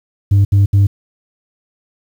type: tone bursts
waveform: sine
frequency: 99.6 Hz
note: G2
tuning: 28 cents sharp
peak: -4 dBFS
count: 3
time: 0.31-0.87 s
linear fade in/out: 10 ms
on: 140 ms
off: 70 ms
effects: tanh soft clip ceiling -6 dBFS + 7-bit